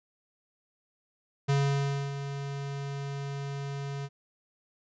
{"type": "tone with ADSR envelope", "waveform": "square", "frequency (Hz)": 139.9, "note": "C#3", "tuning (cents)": 16, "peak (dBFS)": -23, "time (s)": [1.48, 4.09], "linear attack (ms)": 17, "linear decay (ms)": 620, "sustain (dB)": -11, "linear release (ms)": 45, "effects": ["resampled to 16000 Hz"]}